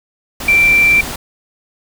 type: tone in noise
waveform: sine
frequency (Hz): 2349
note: D7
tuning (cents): 0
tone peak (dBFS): -7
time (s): 0.48-1.01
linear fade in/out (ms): 5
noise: pink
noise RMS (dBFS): -24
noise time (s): 0.4-1.16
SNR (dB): +14
effects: none